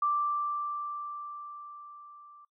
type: tone with level ramp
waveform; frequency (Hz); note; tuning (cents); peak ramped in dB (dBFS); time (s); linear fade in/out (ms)
sine; 1174.7; D6; 0; -24 to -51; 0.02-2.45; 5
effects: noise-tail reverb RT60 0.1 s tail -20 dB re dry